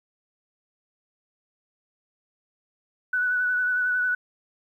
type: tone with vibrato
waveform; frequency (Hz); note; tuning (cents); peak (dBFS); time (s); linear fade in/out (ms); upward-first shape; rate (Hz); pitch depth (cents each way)
sine; 1485; F#6; +6; -21; 3.13-4.15; 5; sine; 11; 24
effects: 10-bit